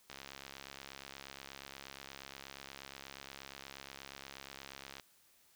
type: click train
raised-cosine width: 0.2 ms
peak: -29 dBFS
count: 336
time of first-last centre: 0.1-4.998 s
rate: 68.4 Hz
effects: white hiss -68 dBFS RMS until 5.55 s